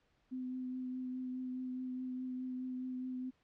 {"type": "tone with vibrato", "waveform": "sine", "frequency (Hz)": 255, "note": "C4", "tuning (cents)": -44, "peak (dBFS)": -38, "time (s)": [0.31, 3.31], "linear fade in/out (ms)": 20, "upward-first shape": "triangle", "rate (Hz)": 4.8, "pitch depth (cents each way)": 17, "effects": ["pink hiss -75 dBFS RMS until 3.43 s", "low-pass 4000 Hz 12 dB/octave"]}